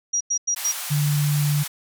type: tone bursts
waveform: sine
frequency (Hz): 5740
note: F8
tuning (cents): +47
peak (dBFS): -19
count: 4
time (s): 0.13-0.72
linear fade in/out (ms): 10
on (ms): 77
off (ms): 94
type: band-pass noise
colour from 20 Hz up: white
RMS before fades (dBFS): -31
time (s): 0.56-1.68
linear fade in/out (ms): 10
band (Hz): 680 to 16000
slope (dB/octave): 24
type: tone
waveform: sine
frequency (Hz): 146.83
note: D3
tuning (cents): 0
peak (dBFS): -18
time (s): 0.9-1.64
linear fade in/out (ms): 20
effects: none